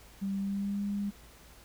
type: tone with pitch glide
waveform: sine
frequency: 196 to 202.3 Hz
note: G3 to G#3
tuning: 0 to -45 cents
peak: -30 dBFS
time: 0.21-1.11 s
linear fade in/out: 20 ms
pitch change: +55 cents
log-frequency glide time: 0.35-0.83 s
effects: added 56 Hz sine -57 dBFS peak until 1.64 s + pink hiss -56 dBFS RMS until 1.64 s